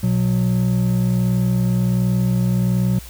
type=tone pair together; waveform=triangle; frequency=121.5 / 182.83 Hz; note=B2 / F#3; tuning=-28 / -20 cents; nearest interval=perfect fifth; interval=708 cents; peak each=-16 dBFS; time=0.03-2.99 s; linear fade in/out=5 ms; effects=added 60 Hz sine -36 dBFS peak until 3.09 s + white hiss -41 dBFS RMS until 3.09 s